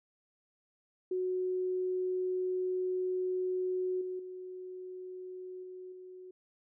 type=tone with level steps; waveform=sine; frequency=368.3 Hz; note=F#4; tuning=8 cents flat; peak=-30 / -35 / -41 / -43 / -46 dBFS; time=1.11-6.31 s; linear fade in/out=5 ms; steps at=4.01 / 4.19 / 5.63 / 5.92 s; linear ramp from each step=5 ms; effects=none